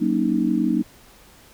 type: chord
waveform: sine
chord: D# minor seventh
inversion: first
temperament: just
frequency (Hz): 186.68 / 233.3 / 280 / 311.1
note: F#3 / A#3 / C#4 / D#4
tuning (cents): +16 / +2 / +18 / 0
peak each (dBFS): -25 / -22 / -25 / -22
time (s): 0-0.83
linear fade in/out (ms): 20
effects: pink hiss -50 dBFS RMS until 1.53 s